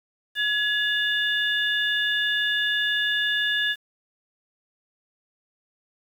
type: tone cluster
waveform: sine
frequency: 1689 / 2862 / 3547 Hz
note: G#6 / F7 / A7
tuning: +29 / +42 / +13 cents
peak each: -23 / -29 / -27 dBFS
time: 0.35-3.76 s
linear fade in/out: 50 ms
effects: 8-bit